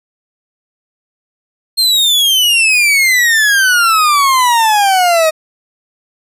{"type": "exponential sweep", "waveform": "40% pulse", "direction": "down", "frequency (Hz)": [4238, 621], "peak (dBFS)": -7, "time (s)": [1.77, 5.31], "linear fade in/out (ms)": 20, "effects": ["resampled to 32000 Hz"]}